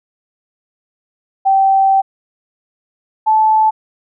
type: tone pair in turn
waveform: sine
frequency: 776 / 871 Hz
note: G5 / A5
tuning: -18 / -18 cents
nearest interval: major second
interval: 200 cents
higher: second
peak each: -8 dBFS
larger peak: neither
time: 1.45-2.02 / 3.26-3.71 s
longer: first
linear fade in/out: 20 ms
effects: none